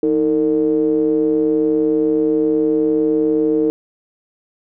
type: ring-modulated tone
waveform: triangle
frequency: 69.7 Hz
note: C#2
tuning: 10 cents sharp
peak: -8 dBFS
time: 0.03-3.7 s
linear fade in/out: 0 ms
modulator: 384 Hz
effects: none